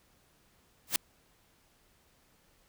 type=noise with exponential growth; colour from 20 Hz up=white; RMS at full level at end=-22 dBFS; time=0.87-0.96 s; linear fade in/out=2 ms; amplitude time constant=18 ms; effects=pink hiss -67 dBFS RMS until 2.68 s